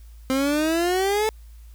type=exponential sweep; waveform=30% pulse; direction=up; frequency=260 to 441.9 Hz; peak=-17 dBFS; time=0.3-1.29 s; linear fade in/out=0 ms; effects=added 56 Hz sine -41 dBFS peak until 1.74 s + white hiss -60 dBFS RMS until 1.74 s